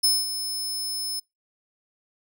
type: tone with ADSR envelope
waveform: sawtooth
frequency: 5220 Hz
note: E8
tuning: 18 cents flat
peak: -14 dBFS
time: 0.03-1.2 s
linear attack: 13 ms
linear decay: 210 ms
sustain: -11 dB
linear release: 10 ms
effects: noise-tail reverb RT60 0.2 s tail -24 dB re dry